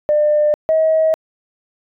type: tone pair in turn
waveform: sine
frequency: 599 / 636.3 Hz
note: D5 / D#5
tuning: +34 / +39 cents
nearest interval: minor second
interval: 105 cents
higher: second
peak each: -10 dBFS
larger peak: neither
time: 0.09-0.54 / 0.69-1.14 s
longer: neither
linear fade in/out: 0 ms
effects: tanh soft clip ceiling -6 dBFS